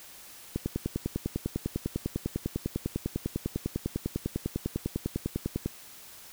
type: click train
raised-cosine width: 3 ms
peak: -16 dBFS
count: 52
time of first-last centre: 0.56-5.66 s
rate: 10 Hz
effects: white hiss -49 dBFS RMS until 6.32 s